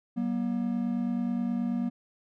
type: tone pair together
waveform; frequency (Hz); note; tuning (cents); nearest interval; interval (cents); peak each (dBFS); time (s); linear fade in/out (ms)
triangle; 189.93 / 239.3; F#3 / A#3; +46 / +46; major third; 400; -30 / -26; 0.16-1.9; 20
effects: none